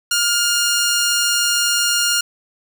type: tone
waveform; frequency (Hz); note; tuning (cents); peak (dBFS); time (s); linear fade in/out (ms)
10% pulse; 1413; F6; +20; -7; 0.11-2.21; 5
effects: none